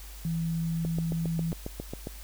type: tone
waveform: sine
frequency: 164.81 Hz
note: E3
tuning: in tune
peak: -27 dBFS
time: 0.25-1.52 s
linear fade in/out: 0 ms
type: click train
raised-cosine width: 2 ms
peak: -21 dBFS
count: 10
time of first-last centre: 0.85-2.071 s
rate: 7.37 Hz
effects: added 50 Hz sine -42 dBFS peak until 2.23 s + white hiss -49 dBFS RMS until 2.23 s